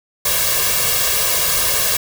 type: noise with comb filter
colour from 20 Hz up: white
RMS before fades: -17 dBFS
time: 0.25-1.97 s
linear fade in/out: 5 ms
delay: 1.8 ms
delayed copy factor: +0.8
effects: none